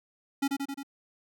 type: tone with echo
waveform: square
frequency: 277.2 Hz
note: C#4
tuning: in tune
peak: -25 dBFS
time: 0.42-0.48 s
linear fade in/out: 10 ms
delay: 88 ms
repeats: 4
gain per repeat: -3 dB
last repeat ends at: 0.832 s
effects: none